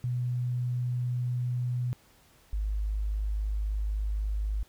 sine tone pair in turn, 123.47 / 51.91 Hz, B2 / G#1, 0 / 0 cents, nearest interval octave + minor third, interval 1500 cents, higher first, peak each -27 dBFS, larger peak neither, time 0.04-1.93 / 2.53-4.63 s, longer second, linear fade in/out 0 ms, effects pink hiss -61 dBFS RMS until 4.68 s

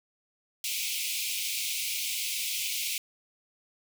pink high-pass noise, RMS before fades -32 dBFS, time 0.64-2.98 s, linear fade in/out 2 ms, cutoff 2200 Hz, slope 96 dB/octave, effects none

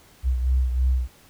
sine beating tone pair, 63.5 / 66.6 Hz, B1 / C2, +49 / +31 cents, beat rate 3.1 Hz, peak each -18 / -26 dBFS, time 0.23-1.08 s, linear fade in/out 50 ms, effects tanh soft clip ceiling -13 dBFS + pink hiss -53 dBFS RMS until 1.29 s

